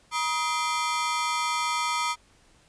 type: ring-modulated tone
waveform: sawtooth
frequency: 1108.7 Hz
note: C#6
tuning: in tune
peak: -18 dBFS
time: 0.11-2.16 s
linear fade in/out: 50 ms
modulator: 152 Hz
effects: pink hiss -60 dBFS RMS until 2.68 s + resampled to 22050 Hz